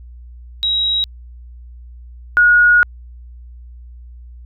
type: tone pair in turn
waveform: sine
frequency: 3837 / 1446.8 Hz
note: A#7 / F#6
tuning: +49 / -39 cents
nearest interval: octave + perfect fourth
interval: 1688 cents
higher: first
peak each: -14 / -7 dBFS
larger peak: second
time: 0.63-1.04 / 2.37-2.83 s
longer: second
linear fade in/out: 0 ms
effects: added 60 Hz sine -34 dBFS peak until 4.45 s